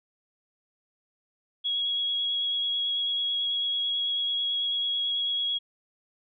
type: tone with vibrato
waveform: sine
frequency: 3322 Hz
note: G#7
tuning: in tune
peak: -25 dBFS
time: 1.64-5.59 s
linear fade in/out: 20 ms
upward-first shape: triangle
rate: 9.1 Hz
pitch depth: 14 cents each way
effects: none